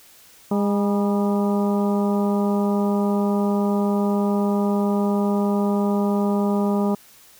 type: harmonic tone with a mistuned harmonic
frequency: 203.2 Hz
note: G#3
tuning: 38 cents flat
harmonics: 1 / 2 / 3 / 4 / 5 / 6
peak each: -19 / -25 / -29 / -31 / -33 / -35 dBFS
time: 0.51-6.95 s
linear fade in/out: 5 ms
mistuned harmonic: 5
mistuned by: -75 cents
effects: white hiss -50 dBFS RMS until 7.39 s